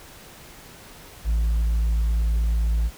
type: tone with tanh clipping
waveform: triangle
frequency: 55.7 Hz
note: A1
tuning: 22 cents sharp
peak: -19 dBFS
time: 1.24-2.91 s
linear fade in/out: 50 ms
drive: 7 dB
effects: pink hiss -45 dBFS RMS until 2.97 s